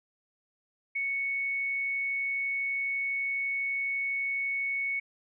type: tone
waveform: sine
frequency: 2217 Hz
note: C#7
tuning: in tune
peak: -28 dBFS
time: 0.95-5 s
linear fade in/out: 10 ms
effects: none